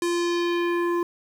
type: tone with low-pass filter sweep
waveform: square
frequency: 346 Hz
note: F4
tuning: 16 cents flat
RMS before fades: -24 dBFS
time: 0.02-1.03 s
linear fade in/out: 2 ms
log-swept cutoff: 10000 to 1100 Hz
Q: 1.4
effects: 8-bit